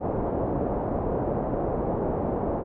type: low-pass noise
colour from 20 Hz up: white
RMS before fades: -27 dBFS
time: 0-2.64 s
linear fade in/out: 50 ms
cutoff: 710 Hz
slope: 24 dB/octave
effects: none